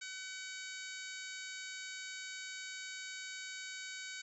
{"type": "harmonic tone", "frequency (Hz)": 756, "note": "F#5", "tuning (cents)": 37, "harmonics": [2, 3, 4, 5, 6, 7, 8, 9, 10], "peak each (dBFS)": [-48, -49, -55, -52, -52, -60, -57, -52, -56], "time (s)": [0.01, 4.22], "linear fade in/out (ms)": 10, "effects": []}